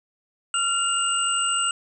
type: tone cluster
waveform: sine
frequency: 1374 / 2823 / 8050 Hz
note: F6 / F7 / B8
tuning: -29 / +18 / +32 cents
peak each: -25 dBFS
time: 0.54-1.71 s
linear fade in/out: 2 ms
effects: none